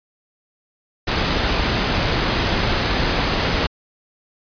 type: noise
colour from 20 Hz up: pink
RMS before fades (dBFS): -19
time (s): 1.07-3.67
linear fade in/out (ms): 10
effects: resampled to 11025 Hz